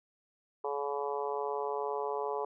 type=harmonic tone; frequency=142.4 Hz; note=C#3; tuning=47 cents sharp; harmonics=3 / 4 / 5 / 6 / 7 / 8; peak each=-35 / -41 / -41 / -39 / -39 / -45 dBFS; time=0.64-2.45 s; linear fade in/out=5 ms; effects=none